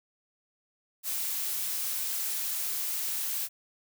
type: noise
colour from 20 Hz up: blue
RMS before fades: -32 dBFS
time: 1.03-3.49 s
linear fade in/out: 50 ms
effects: none